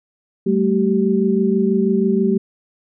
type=tone cluster; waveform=sine; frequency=193.3 / 219.5 / 385.3 Hz; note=G3 / A3 / G4; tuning=-24 / -4 / -30 cents; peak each=-18 dBFS; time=0.46-2.38 s; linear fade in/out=10 ms; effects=none